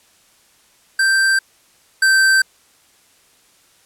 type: tone pair in turn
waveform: square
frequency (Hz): 1568 / 1556.3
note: G6 / G6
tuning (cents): 0 / -13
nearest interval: unison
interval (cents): 13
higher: first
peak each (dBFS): -13 / -11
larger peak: second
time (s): 0.99-1.39 / 2.02-2.42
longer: neither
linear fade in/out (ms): 5
effects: white hiss -54 dBFS RMS until 3.85 s + low-pass 11000 Hz 12 dB/octave